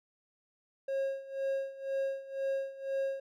triangle tone with tremolo, 542 Hz, C#5, 39 cents flat, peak -27 dBFS, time 0.88-3.2 s, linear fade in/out 5 ms, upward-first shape sine, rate 2 Hz, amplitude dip 85%, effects none

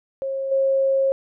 sine tone with level steps, 540 Hz, C#5, 45 cents flat, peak -23 / -16 dBFS, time 0.22-1.12 s, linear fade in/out 0 ms, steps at 0.51 s, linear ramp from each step 10 ms, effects none

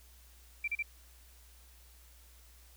sine tone bursts, 2349 Hz, D7, in tune, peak -31 dBFS, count 3, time 0.64-0.826 s, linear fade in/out 5 ms, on 38 ms, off 36 ms, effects added 60 Hz sine -57 dBFS peak until 2.76 s + white hiss -62 dBFS RMS until 2.76 s

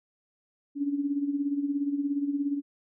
sine tone with tremolo, 284.3 Hz, C#4, 44 cents sharp, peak -23 dBFS, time 0.75-2.62 s, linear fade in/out 50 ms, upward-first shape sine, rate 17 Hz, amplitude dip 65%, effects none

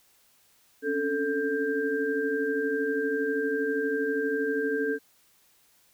sine tone cluster, 271.3 / 283.8 / 441.9 / 1584 Hz, C#4 / C#4 / A4 / G6, -37 / +41 / +7 / +18 cents, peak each -36 / -32 / -27 / -32 dBFS, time 0.82-4.99 s, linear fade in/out 50 ms, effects white hiss -63 dBFS RMS until 5.93 s

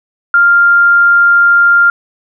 sine tone, 1396.9 Hz, F6, in tune, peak -4 dBFS, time 0.34-1.9 s, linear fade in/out 2 ms, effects none

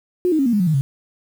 sine tone with pitch steps, 360 / 313.4 / 272.8 / 237.5 / 206.8 / 180 / 156.7 / 136.41 Hz, F#4 / D#4 / C#4 / A#3 / G#3 / F#3 / D#3 / C#3, -47 / +13 / -28 / +33 / -7 / -47 / +13 / -27 cents, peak -14 dBFS, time 0.25-0.81 s, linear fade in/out 0 ms, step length 70 ms, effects 7-bit

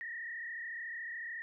sine tone with frequency modulation, 1862 Hz, A#6, 2 cents flat, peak -39 dBFS, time 0.01-1.42 s, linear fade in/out 0 ms, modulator 33.9 Hz, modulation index 2.1, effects none

